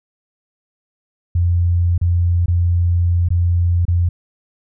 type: tone with dropouts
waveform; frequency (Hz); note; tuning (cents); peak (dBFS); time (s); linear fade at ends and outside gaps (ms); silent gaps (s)
sine; 87; F2; -6; -12; 1.35-4.09; 5; 1.979-2.013 / 2.46-2.481 / 3.287-3.304 / 3.853-3.881
effects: none